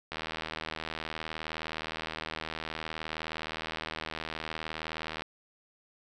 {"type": "click train", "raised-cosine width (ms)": 0.3, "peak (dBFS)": -19, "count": 406, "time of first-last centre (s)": [0.12, 5.221], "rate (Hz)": 79.4, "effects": []}